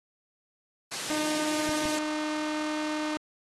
white high-pass noise, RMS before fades -32 dBFS, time 0.91-1.99 s, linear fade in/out 10 ms, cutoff 110 Hz, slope 48 dB/octave
sawtooth tone, 305.3 Hz, D#4, 33 cents flat, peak -25 dBFS, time 1.1-3.17 s, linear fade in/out 0 ms
clicks, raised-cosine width 2 ms, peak -23 dBFS, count 2, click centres 1.692 / 1.855 s
effects low-pass 8000 Hz 12 dB/octave + AAC 32 kbps

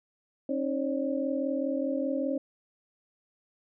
sine tone cluster, 270.5 / 309.4 / 541 / 586 Hz, C#4 / D#4 / C#5 / D5, -42 / -10 / -42 / -4 cents, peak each -30 / -35 / -32 / -36 dBFS, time 0.49-2.38 s, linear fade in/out 5 ms, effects none

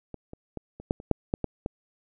clicks, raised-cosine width 2 ms, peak -24 / -27 / -21 / -28 / -10 / -29 / -7 / -11 / -14 / -16 dBFS, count 10, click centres 0.143 / 0.334 / 0.573 / 0.8 / 0.909 / 1.001 / 1.113 / 1.339 / 1.443 / 1.661 s, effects none

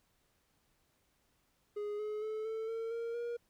triangle tone with pitch steps, 415.3 / 424.5 / 433.9 / 443.6 / 453.4 / 463.5 / 473.8 Hz, G#4 / G#4 / A4 / A4 / A#4 / A#4 / A#4, 0 / +38 / -24 / +14 / -48 / -10 / +28 cents, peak -34 dBFS, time 1.76-3.37 s, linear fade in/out 10 ms, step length 230 ms, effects pink hiss -75 dBFS RMS until 3.49 s

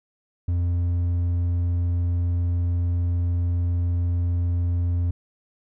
sine tone with hard clipping, 87.31 Hz, F2, in tune, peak -21 dBFS, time 0.48-5.11 s, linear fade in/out 5 ms, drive 3 dB, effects none

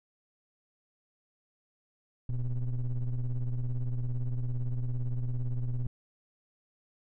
triangle ring-modulated tone, 65.41 Hz, C2, in tune, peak -23 dBFS, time 2.29-5.87 s, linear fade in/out 5 ms, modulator 56.6 Hz, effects none

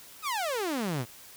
sawtooth exponential sweep, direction down, 1318.5 to 110 Hz, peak -25 dBFS, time 0.22-1.06 s, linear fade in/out 50 ms, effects white hiss -50 dBFS RMS until 1.36 s

